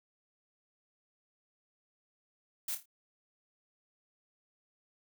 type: noise with echo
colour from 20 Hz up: blue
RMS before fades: -36 dBFS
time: 2.68-2.75 s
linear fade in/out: 5 ms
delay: 27 ms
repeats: 4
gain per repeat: -8 dB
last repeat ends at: 2.858 s
effects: none